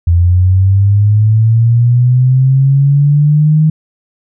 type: linear sweep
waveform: sine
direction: up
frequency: 84.2 to 156.9 Hz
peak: -5 dBFS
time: 0.07-3.7 s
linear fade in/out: 5 ms
effects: none